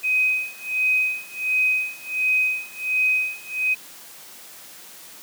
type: tone with tremolo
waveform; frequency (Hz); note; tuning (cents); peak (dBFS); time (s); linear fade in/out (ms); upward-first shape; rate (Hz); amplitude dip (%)
sine; 2516; D#7; +19; -16; 0.03-3.75; 20; sine; 1.4; 95
effects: white hiss -43 dBFS RMS until 5.22 s + high-pass 150 Hz 12 dB/octave